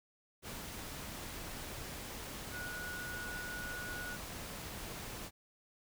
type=tone in noise; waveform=sine; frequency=1459 Hz; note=F#6; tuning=25 cents flat; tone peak=-42 dBFS; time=2.51-4.18 s; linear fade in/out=50 ms; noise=pink; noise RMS=-45 dBFS; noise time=0.42-5.31 s; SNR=0 dB; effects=none